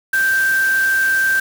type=tone in noise; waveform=sine; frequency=1568 Hz; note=G6; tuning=in tune; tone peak=-13 dBFS; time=0.13-1.4 s; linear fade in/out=5 ms; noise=white; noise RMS=-29 dBFS; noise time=0.13-1.4 s; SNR=+13 dB; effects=none